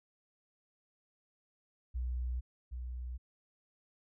sine tone pair in turn, 61.74 / 61.74 Hz, B1 / B1, 0 / 0 cents, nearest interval unison, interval 0 cents, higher neither, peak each -33 / -38 dBFS, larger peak first, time 1.94-2.41 / 2.71-3.18 s, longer neither, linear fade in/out 20 ms, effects none

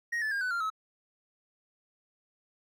triangle tone with pitch steps, 1876 / 1740.3 / 1614.4 / 1497.6 / 1389.3 / 1288.8 Hz, A#6 / A6 / G#6 / F#6 / F6 / E6, +11 / -19 / -49 / +20 / -9 / -39 cents, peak -27 dBFS, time 0.12-0.702 s, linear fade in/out 10 ms, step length 97 ms, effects none

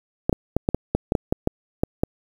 clicks, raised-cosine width 2 ms, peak -5 dBFS, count 12, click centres 0.295 / 0.328 / 0.566 / 0.689 / 0.746 / 0.95 / 1.121 / 1.152 / 1.325 / 1.474 / 1.835 / 2.035 s, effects 7-bit

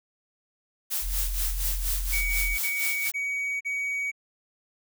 blue noise with tremolo, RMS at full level -28 dBFS, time 0.9-3.12 s, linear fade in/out 20 ms, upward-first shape sine, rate 4.2 Hz, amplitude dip 70%
sine tone, 42.37 Hz, E1, 48 cents sharp, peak -27 dBFS, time 1.01-2.58 s, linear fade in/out 50 ms
triangle tone bursts, 2257 Hz, C#7, 31 cents sharp, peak -25 dBFS, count 4, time 2.12-4.117 s, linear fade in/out 20 ms, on 470 ms, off 39 ms
effects none

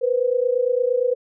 sine tone pair together, 482.3 / 511 Hz, B4 / C5, -41 / -41 cents, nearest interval minor second, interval 100 cents, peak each -20 dBFS, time 0.01-1.15 s, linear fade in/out 20 ms, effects none

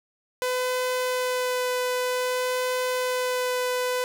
sawtooth tone with vibrato, 503 Hz, B4, 32 cents sharp, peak -20 dBFS, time 0.42-4.04 s, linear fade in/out 0 ms, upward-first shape sine, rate 0.53 Hz, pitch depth 9 cents each way, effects none

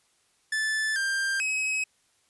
45% pulse tone with pitch steps, 1748 / 1587 / 2552 Hz, A6 / G6 / D#7, -12 / +21 / +43 cents, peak -25 dBFS, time 0.52-1.84 s, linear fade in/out 5 ms, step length 440 ms, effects white hiss -67 dBFS RMS until 2.29 s + resampled to 24000 Hz

